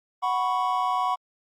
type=chord; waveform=triangle; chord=F# suspended fourth; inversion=none; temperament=equal; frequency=740 / 987.8 / 1108.7 Hz; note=F#5 / B5 / C#6; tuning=0 / 0 / 0 cents; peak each=-25 dBFS; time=0.22-1.16 s; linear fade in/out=20 ms; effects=Opus 48 kbps